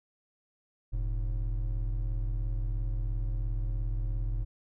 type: tone pair together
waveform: triangle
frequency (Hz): 41.5 / 107.4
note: E1 / A2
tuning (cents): +12 / -41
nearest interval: octave + major third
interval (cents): 1647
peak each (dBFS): -27 / -34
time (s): 0.92-4.45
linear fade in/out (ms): 20
effects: none